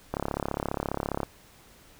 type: click train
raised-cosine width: 1 ms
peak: -14 dBFS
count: 39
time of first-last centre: 0.14-1.232 s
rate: 34.8 Hz
effects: pink hiss -55 dBFS RMS until 1.99 s